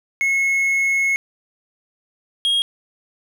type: tone pair in turn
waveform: triangle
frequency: 2179 / 3265 Hz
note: C#7 / G#7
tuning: -30 / -30 cents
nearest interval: perfect fifth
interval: 700 cents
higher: second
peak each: -14 dBFS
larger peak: neither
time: 0.21-1.16 / 2.45-2.62 s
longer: first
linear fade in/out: 0 ms
effects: none